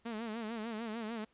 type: tone with vibrato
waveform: sawtooth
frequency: 223.8 Hz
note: A3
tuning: 30 cents sharp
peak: -34 dBFS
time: 0.05-1.25 s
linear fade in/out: 10 ms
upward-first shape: sine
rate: 6.7 Hz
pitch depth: 100 cents each way
effects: pink hiss -71 dBFS RMS until 1.33 s + resampled to 8000 Hz